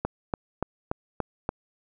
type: click train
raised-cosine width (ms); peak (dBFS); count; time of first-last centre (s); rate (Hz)
1; -12; 6; 0.05-1.491; 3.47
effects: none